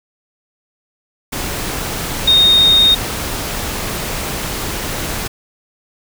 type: tone in noise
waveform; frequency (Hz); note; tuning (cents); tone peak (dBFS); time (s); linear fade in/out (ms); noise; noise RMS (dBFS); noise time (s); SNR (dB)
sine; 3702; A#7; -13; -7; 2.27-2.95; 10; pink; -22; 1.32-5.28; +12
effects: none